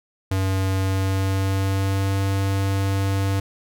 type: tone with pitch glide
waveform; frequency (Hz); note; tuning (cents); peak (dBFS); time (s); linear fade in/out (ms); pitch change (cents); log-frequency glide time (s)
square; 95.5 to 97.62; G2 to G2; -45 to -7; -20; 0.31-3.4; 5; +38; 0.75-2.17
effects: none